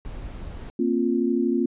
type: noise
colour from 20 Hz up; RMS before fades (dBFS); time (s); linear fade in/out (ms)
brown; -35; 0.05-0.7; 0
type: chord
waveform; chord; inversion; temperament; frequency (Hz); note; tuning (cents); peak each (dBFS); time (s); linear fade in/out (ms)
sine; Bb suspended second; none; equal with one note detuned; 233.1 / 265.7 / 349.2; Bb3 / C4 / F4; 0 / +27 / 0; -24; 0.79-1.66; 5
effects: resampled to 8000 Hz